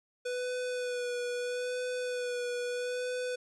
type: tone with vibrato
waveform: square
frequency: 493.9 Hz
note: B4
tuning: in tune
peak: -33 dBFS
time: 0.25-3.36 s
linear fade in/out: 10 ms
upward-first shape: sine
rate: 0.77 Hz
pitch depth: 21 cents each way
effects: resampled to 22050 Hz